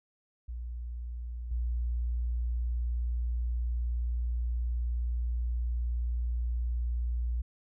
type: tone with level steps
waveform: sine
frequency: 59.5 Hz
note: A#1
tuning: 36 cents sharp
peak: -35 / -28 dBFS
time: 0.48-7.42 s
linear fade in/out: 10 ms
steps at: 1.51 s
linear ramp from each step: 5 ms
effects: none